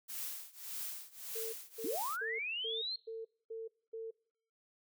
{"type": "noise with tremolo", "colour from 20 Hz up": "blue", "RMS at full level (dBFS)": -40, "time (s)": [0.08, 2.17], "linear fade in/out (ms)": 20, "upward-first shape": "triangle", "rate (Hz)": 1.7, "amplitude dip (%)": 95}
{"type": "tone bursts", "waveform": "sine", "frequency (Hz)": 450, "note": "A4", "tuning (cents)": 39, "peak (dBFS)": -40, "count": 7, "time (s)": [1.35, 4.11], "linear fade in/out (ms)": 10, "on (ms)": 180, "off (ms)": 250}
{"type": "linear sweep", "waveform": "sine", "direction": "up", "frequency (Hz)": [240, 4261], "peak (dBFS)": -36, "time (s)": [1.84, 2.96], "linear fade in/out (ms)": 5}
{"effects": ["noise-tail reverb RT60 0.6 s tail -24 dB re dry"]}